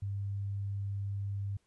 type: tone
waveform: sine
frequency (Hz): 99.7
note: G2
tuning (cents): +30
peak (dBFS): -33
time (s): 0.02-1.57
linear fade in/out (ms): 5
effects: pink hiss -75 dBFS RMS until 1.66 s + resampled to 24000 Hz